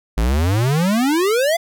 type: exponential sweep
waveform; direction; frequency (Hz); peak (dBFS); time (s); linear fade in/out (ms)
square; up; 51.5 to 699; -15; 0.17-1.57; 10
effects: none